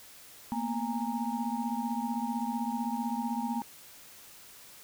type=tone cluster; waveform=sine; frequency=228.2 / 243.9 / 823 / 929 Hz; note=A#3 / B3 / G#5 / A#5; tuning=-37 / -21 / -16 / -6 cents; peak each=-34 / -35 / -37 / -37 dBFS; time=0.52-3.62 s; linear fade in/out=0 ms; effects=white hiss -52 dBFS RMS until 4.83 s